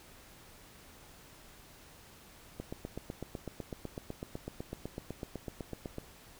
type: click train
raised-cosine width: 2 ms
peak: -25 dBFS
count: 28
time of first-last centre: 2.6-5.983 s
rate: 7.98 Hz
effects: pink hiss -56 dBFS RMS until 6.39 s